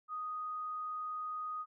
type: tone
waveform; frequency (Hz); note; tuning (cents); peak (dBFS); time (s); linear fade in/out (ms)
sine; 1244.5; D#6; 0; -37; 0.08-1.66; 50
effects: none